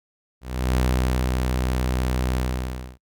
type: tone with ADSR envelope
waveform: sawtooth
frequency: 63.1 Hz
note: B1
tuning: 38 cents sharp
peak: -14 dBFS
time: 0.41-2.98 s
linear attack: 350 ms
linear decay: 550 ms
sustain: -3 dB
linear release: 610 ms
effects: noise-tail reverb RT60 0.1 s tail -26 dB re dry